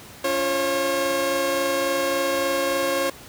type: tone cluster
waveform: sawtooth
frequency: 282.8 / 346.9 / 542 Hz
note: C#4 / F4 / C#5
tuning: +35 / -12 / -39 cents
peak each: -27 / -25 / -18 dBFS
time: 0.24-3.1 s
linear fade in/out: 5 ms
effects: pink hiss -43 dBFS RMS until 3.28 s + high-pass 60 Hz 12 dB/octave